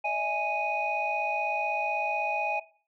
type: tone cluster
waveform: sine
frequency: 595 / 651 / 829 / 2487 Hz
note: D5 / E5 / G#5 / D#7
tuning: +22 / -22 / -3 / -1 cents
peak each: -37 / -34 / -29 / -30 dBFS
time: 0.04-2.6 s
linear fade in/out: 10 ms
effects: noise-tail reverb RT60 0.4 s tail -17 dB re dry + tanh soft clip ceiling -18 dBFS